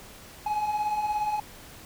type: beating tone pair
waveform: triangle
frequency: 828 / 845 Hz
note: G#5 / G#5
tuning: -5 / +30 cents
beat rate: 17 Hz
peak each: -32 / -24 dBFS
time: 0.46-1.4 s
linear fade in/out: 5 ms
effects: pink hiss -47 dBFS RMS until 1.85 s